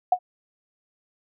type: tone with exponential decay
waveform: sine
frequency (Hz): 728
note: F#5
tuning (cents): -28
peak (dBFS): -11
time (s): 0.12-0.19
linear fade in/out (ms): 5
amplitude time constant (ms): 15
effects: none